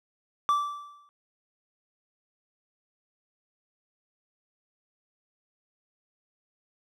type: tone with exponential decay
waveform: triangle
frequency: 1165 Hz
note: D6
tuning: 14 cents flat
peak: -17 dBFS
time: 0.49-1.09 s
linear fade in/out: 0 ms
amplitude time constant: 130 ms
effects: none